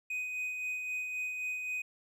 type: tone with tremolo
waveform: triangle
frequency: 2500 Hz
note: D#7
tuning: 8 cents sharp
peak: -31 dBFS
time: 0.1-1.82 s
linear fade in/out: 5 ms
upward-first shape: sine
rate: 3.8 Hz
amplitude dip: 35%
effects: none